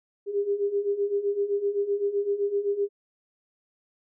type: beating tone pair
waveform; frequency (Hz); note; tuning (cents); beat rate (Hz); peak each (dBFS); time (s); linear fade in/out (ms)
sine; 398.8 / 406.6; G4 / G#4; +30 / -37; 7.8; -29 / -25; 0.26-2.89; 50
effects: none